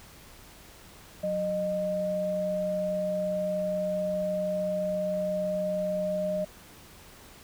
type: tone pair together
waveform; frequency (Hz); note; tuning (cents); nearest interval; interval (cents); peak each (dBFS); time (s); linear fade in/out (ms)
sine; 183.3 / 613.2; F#3 / D#5; -16 / -25; octave + major sixth; 2091; -34 / -27; 1.23-6.45; 10
effects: pink hiss -51 dBFS RMS until 7.43 s